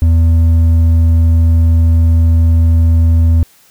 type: tone with hard clipping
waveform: sine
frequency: 82.41 Hz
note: E2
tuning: in tune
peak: -7 dBFS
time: 0.02-3.43 s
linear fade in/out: 0 ms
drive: 4 dB
effects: white hiss -47 dBFS RMS until 3.7 s